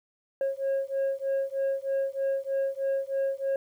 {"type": "beating tone pair", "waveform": "sine", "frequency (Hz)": [542, 545.2], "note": ["C#5", "C#5"], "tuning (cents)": [-39, -29], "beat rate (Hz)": 3.2, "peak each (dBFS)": -27, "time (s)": [0.41, 3.56], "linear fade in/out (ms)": 2, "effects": ["tanh soft clip ceiling -23 dBFS", "10-bit"]}